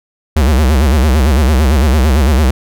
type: tone with vibrato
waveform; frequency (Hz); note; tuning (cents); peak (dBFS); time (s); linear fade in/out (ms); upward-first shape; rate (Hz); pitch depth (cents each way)
square; 70.4; C#2; +27; -8; 0.36-2.51; 5; sine; 8.9; 210
effects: none